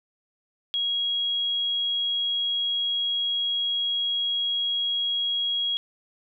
sine tone, 3300 Hz, G#7, 12 cents flat, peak -23 dBFS, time 0.74-5.77 s, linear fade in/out 0 ms, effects none

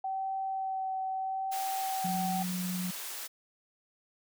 sine tone with vibrato, 766 Hz, G5, 40 cents flat, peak -31 dBFS, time 0.04-2.43 s, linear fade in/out 5 ms, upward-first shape sine, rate 0.78 Hz, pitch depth 11 cents each way
white high-pass noise, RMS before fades -40 dBFS, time 1.51-3.28 s, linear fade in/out 20 ms, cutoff 500 Hz, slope 12 dB/octave
sine tone with tremolo, 181.6 Hz, F#3, 32 cents flat, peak -31 dBFS, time 2.04-2.91 s, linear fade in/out 10 ms, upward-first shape triangle, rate 20 Hz, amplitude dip 25%
effects none

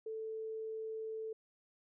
sine tone, 441.2 Hz, A4, 5 cents sharp, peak -39 dBFS, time 0.06-1.33 s, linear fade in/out 5 ms, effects none

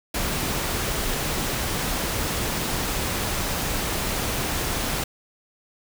pink noise, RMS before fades -26 dBFS, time 0.14-5.04 s, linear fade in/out 5 ms, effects none

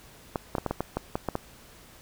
clicks, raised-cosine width 1 ms, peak -13 dBFS, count 10, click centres 0.358 / 0.552 / 0.583 / 0.663 / 0.71 / 0.806 / 0.97 / 1.155 / 1.287 / 1.354 s, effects pink hiss -52 dBFS RMS until 2.01 s

